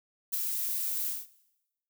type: noise with ADSR envelope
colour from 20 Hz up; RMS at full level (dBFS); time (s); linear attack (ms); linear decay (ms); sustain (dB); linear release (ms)
violet; -28; 0.32-1.27; 20; 10; -4; 190
effects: noise-tail reverb RT60 0.9 s tail -18 dB re dry